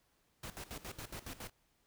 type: noise with tremolo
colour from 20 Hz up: pink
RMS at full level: -45 dBFS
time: 0.43-1.5 s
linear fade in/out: 5 ms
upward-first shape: square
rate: 7.2 Hz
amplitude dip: 80%
effects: pink hiss -75 dBFS RMS until 1.86 s